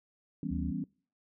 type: chord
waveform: sine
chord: C# half-diminished seventh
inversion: first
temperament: equal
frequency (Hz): 164.81 / 196 / 246.9 / 277.2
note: E3 / G3 / B3 / C#4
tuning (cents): 0 / 0 / 0 / 0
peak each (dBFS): -38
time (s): 0.43-0.84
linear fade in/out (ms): 2
type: tone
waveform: sine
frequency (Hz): 75.5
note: D2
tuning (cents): +48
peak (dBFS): -35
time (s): 0.5-0.72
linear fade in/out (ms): 20
effects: noise-tail reverb RT60 0.4 s tail -23 dB re dry